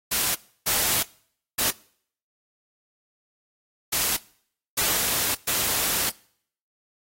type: noise bursts at uneven times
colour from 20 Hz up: white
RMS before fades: -23 dBFS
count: 6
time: 0.11-0.35 / 0.66-1.03 / 1.58-1.71 / 3.92-4.17 / 4.77-5.35 / 5.47-6.1 s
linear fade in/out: 10 ms
effects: noise-tail reverb RT60 0.6 s tail -23 dB re dry + AAC 48 kbps